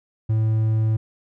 triangle tone, 110 Hz, A2, in tune, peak -15 dBFS, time 0.29-0.97 s, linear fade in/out 10 ms, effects none

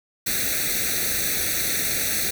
white noise with comb filter, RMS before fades -24 dBFS, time 0.26-2.31 s, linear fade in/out 10 ms, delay 0.49 ms, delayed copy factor +1, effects none

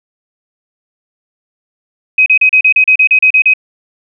sine tone bursts, 2526 Hz, D#7, 26 cents sharp, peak -4 dBFS, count 12, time 2.18-3.537 s, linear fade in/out 5 ms, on 81 ms, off 35 ms, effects none

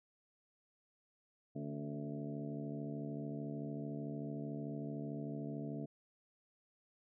harmonic tone with a mistuned harmonic, 73.42 Hz, D2, in tune, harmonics 2 / 3 / 4 / 5 / 6 / 7 / 8 / 9, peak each -44 / -46 / -45 / -54 / -51 / -61 / -60 / -52 dBFS, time 1.55-5.86 s, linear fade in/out 10 ms, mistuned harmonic 4, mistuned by -52 cents, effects none

